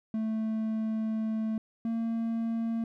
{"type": "tone pair in turn", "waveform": "triangle", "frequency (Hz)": [220, 228.1], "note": ["A3", "A#3"], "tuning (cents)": [0, -37], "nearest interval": "minor second", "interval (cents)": 63, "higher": "second", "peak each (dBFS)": -26, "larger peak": "neither", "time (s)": [[0.14, 1.58], [1.85, 2.84]], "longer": "first", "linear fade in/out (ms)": 2, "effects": []}